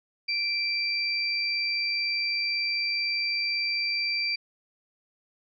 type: tone pair together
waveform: sine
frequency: 2349 / 4698 Hz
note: D7 / D8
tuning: 0 / 0 cents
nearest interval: octave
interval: 1200 cents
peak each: -28 dBFS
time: 0.28-4.36 s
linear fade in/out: 10 ms
effects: none